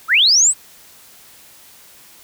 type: linear sweep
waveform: sine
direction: up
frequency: 1179 to 8372 Hz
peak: -9 dBFS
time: 0.08-0.54 s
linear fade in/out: 50 ms
effects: white hiss -45 dBFS RMS until 2.23 s